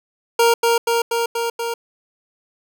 25% pulse tone with echo, 466.2 Hz, A#4, in tune, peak -8 dBFS, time 0.39-0.54 s, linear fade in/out 5 ms, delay 240 ms, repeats 5, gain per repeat -2 dB, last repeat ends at 1.74 s, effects none

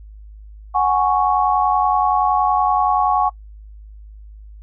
sine chord, F# suspended second, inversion none, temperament equal, 740 / 830.6 / 1108.7 Hz, F#5 / G#5 / C#6, 0 / 0 / 0 cents, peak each -18 dBFS, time 0.74-3.3 s, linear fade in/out 20 ms, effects noise-tail reverb RT60 0.1 s tail -24 dB re dry + added 52 Hz sine -36 dBFS peak until 4.62 s

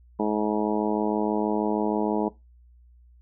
harmonic tone, 106.3 Hz, G#2, 41 cents sharp, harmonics 2 / 3 / 4 / 5 / 6 / 7 / 8 / 9, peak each -27 / -28 / -28 / -35 / -33 / -36 / -33 / -33 dBFS, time 0.19-2.29 s, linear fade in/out 10 ms, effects noise-tail reverb RT60 0.2 s tail -19 dB re dry + added 60 Hz sine -51 dBFS peak until 3.21 s

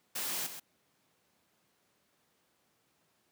white noise with echo, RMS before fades -36 dBFS, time 0.15-0.47 s, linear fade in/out 10 ms, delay 130 ms, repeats 1, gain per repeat -9 dB, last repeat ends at 0.6 s, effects pink hiss -73 dBFS RMS until 3.31 s + high-pass 150 Hz 12 dB/octave

